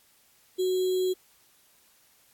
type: tone with sample-and-hold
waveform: sine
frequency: 370 Hz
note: F#4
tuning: in tune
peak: -23 dBFS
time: 0.58-1.14 s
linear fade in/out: 20 ms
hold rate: 3675 Hz
effects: white hiss -62 dBFS RMS until 2.33 s + AAC 64 kbps